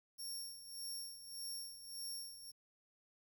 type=tone with tremolo; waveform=20% pulse; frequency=5510 Hz; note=F8; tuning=24 cents flat; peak=-37 dBFS; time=0.18-2.52 s; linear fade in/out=20 ms; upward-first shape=sine; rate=1.7 Hz; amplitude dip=70%; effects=11-bit